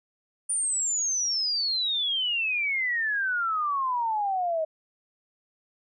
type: exponential sweep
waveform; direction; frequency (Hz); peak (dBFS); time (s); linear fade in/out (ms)
sine; down; 9420 to 622.3; -24; 0.49-4.65; 10
effects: none